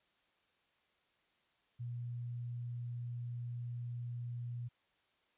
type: tone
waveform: sine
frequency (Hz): 120.4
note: B2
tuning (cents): -44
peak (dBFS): -39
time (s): 1.79-4.69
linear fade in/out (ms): 20
effects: white hiss -75 dBFS RMS until 5.37 s + resampled to 8000 Hz